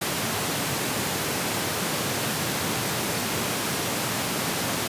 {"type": "high-pass noise", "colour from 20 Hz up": "pink", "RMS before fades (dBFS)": -27, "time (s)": [0.01, 4.88], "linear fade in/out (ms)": 10, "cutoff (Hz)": 110, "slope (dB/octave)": 24, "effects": ["resampled to 32000 Hz"]}